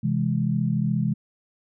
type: chord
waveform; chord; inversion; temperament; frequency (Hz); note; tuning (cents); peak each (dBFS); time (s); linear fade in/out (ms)
sine; C augmented; none; equal; 130.81 / 164.81 / 207.7; C3 / E3 / G#3; 0 / 0 / 0; -25; 0.03-1.14; 10
effects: none